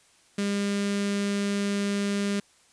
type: tone with notch filter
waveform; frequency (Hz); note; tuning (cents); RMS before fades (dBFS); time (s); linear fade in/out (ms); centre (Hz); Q
sawtooth; 201.5; G3; +48; -27; 0.38-2.4; 5; 850; 0.94
effects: white hiss -60 dBFS RMS until 2.72 s + resampled to 22050 Hz